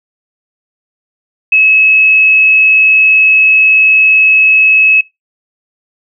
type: tone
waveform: sine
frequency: 2579 Hz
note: E7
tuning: 39 cents flat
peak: -4 dBFS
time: 1.52-5.01 s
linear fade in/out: 5 ms
effects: noise-tail reverb RT60 0.2 s tail -23 dB re dry